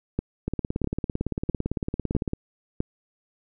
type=two click trains; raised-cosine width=3 ms; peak=-11 / -13 dBFS; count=5 / 34; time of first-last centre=0.19-2.804 / 0.48-2.334 s; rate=1.53 / 17.8 Hz; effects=none